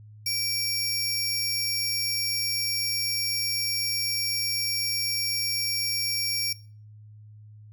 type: tone pair together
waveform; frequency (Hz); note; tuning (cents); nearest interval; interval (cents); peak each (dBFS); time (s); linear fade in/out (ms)
sawtooth; 2326 / 5532; D7 / F8; -17 / -17; octave + minor third; 1500; -30 / -23; 0.26-6.53; 5
effects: noise-tail reverb RT60 0.4 s tail -20 dB re dry + added 106 Hz sine -45 dBFS peak until 7.72 s